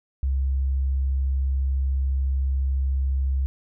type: tone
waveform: sine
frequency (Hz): 67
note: C2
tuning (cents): +42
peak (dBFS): -20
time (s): 0.23-3.46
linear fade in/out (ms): 0
effects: none